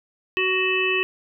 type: harmonic tone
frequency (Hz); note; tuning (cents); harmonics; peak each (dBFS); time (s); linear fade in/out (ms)
373.4; F#4; +16; 1 / 3 / 5 / 7 / 8; -24 / -31 / -28 / -22 / -29; 0.37-1.03; 0
effects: none